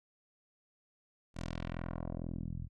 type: tone with low-pass filter sweep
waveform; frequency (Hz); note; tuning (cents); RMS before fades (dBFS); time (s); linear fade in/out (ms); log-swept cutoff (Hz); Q
10% pulse; 42.18; E1; +41; -40; 1.34-2.69; 50; 8800 to 100; 1.2
effects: none